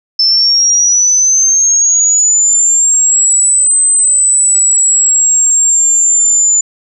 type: linear two-way sweep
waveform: sine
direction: up then down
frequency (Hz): 5274 to 8190 to 7040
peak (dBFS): -6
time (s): 0.19-6.61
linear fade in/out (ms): 5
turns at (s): 3.8
effects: none